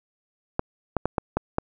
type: clicks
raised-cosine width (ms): 1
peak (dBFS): -8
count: 6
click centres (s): 0.594 / 0.967 / 1.056 / 1.182 / 1.37 / 1.584
effects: none

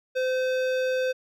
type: tone with hard clipping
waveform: sine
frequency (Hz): 514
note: C5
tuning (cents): -31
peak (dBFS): -25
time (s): 0.15-1.13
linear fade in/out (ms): 20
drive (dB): 15
effects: none

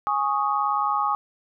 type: chord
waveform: sine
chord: Ab suspended fourth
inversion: none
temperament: just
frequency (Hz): 830.6 / 1107.5 / 1245.9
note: Ab5 / Db6 / Eb6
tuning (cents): 0 / -2 / +2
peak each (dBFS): -25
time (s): 0.07-1.15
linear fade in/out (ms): 0
effects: none

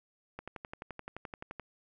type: click train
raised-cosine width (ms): 0.5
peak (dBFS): -26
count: 15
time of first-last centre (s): 0.39-1.597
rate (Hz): 11.6
effects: none

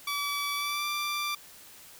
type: tone with pitch glide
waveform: 15% pulse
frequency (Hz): 1148 to 1178.9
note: D6 to D6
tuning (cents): -40 to +6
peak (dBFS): -23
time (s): 0.07-1.35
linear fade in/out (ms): 5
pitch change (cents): +46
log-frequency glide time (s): 0.54-0.87
effects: white hiss -51 dBFS RMS until 1.99 s

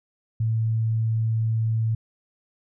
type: tone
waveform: sine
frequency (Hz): 112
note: A2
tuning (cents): +31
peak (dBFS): -20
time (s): 0.4-1.95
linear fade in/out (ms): 5
effects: none

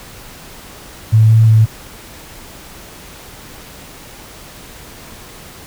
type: tone with pitch steps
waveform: sine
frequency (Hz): 110.1 / 111.8 / 110.3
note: A2 / A2 / A2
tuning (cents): +2 / +28 / +5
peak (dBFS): -5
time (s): 1.12-1.66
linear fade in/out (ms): 20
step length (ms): 180
effects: pink hiss -36 dBFS RMS until 5.66 s

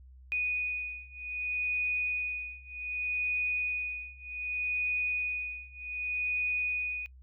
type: beating tone pair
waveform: sine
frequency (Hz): 2477 / 2477.65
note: D#7 / D#7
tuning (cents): -8 / -8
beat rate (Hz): 0.65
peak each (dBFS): -33 / -34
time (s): 0.32-7.06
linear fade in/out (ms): 0
effects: noise-tail reverb RT60 0.1 s tail -24 dB re dry + added 64 Hz sine -50 dBFS peak until 7.22 s

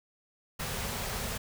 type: band-stop noise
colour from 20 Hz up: pink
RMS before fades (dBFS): -35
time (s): 0.59-1.38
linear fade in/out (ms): 10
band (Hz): 250 to 370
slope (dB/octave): 96
effects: none

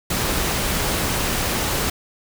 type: noise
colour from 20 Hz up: pink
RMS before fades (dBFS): -22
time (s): 0.1-1.9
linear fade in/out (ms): 5
effects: none

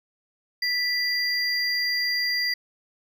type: tone pair together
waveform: triangle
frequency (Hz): 1975.5 / 4761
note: B6 / D8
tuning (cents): 0 / +23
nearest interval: octave + minor third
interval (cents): 1523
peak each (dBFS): -24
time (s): 0.62-2.54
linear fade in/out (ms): 5
effects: none

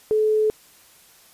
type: tone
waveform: sine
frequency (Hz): 430.9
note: A4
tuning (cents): -36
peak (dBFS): -16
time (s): 0.11-0.5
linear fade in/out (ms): 0
effects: white hiss -52 dBFS RMS until 1.33 s + resampled to 32000 Hz

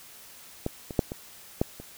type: clicks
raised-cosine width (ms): 2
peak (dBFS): -14 / -22 / -7 / -20 / -9 / -27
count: 6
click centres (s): 0.664 / 0.908 / 0.992 / 1.119 / 1.615 / 1.8
effects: white hiss -49 dBFS RMS until 1.97 s

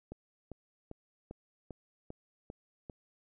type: click train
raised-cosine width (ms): 2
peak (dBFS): -30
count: 8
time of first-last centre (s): 0.12-2.898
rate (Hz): 2.52
effects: none

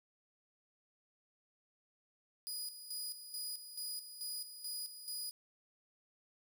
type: tone with tremolo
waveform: 20% pulse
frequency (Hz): 4933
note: D#8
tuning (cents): -16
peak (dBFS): -34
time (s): 2.47-5.31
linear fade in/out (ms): 0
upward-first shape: square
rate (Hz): 2.3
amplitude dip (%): 65
effects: none

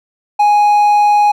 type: tone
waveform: triangle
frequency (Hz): 830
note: G#5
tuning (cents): -1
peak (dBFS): -5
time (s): 0.39-1.32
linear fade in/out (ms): 10
effects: none

